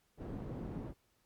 white low-pass noise, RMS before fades -43 dBFS, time 0.17-0.94 s, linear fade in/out 50 ms, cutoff 290 Hz, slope 12 dB/octave, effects pink hiss -75 dBFS RMS until 1.25 s + Opus 48 kbps

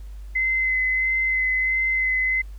sine tone with vibrato, 2050 Hz, C7, 36 cents flat, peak -19 dBFS, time 0.35-2.42 s, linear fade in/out 10 ms, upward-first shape sine, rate 1.5 Hz, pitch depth 13 cents each way, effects added 50 Hz sine -34 dBFS peak until 2.58 s + pink hiss -58 dBFS RMS until 2.58 s

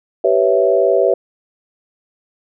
sine chord, C# half-diminished seventh, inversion second, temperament equal with one note detuned, 387.9 / 493.9 / 554.4 / 659.3 Hz, G4 / B4 / C#5 / E5, -18 / 0 / 0 / 0 cents, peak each -16 dBFS, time 0.24-1.14 s, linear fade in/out 5 ms, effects none

